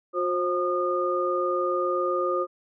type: tone cluster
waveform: sine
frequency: 359.4 / 532 / 1221 Hz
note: F4 / C5 / D#6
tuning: +50 / +29 / -33 cents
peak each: -27 dBFS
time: 0.13-2.47 s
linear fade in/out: 50 ms
effects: none